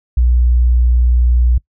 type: tone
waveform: sine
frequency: 60.6 Hz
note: B1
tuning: 32 cents flat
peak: -8 dBFS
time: 0.17-1.58 s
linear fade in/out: 5 ms
effects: noise-tail reverb RT60 0.1 s tail -23 dB re dry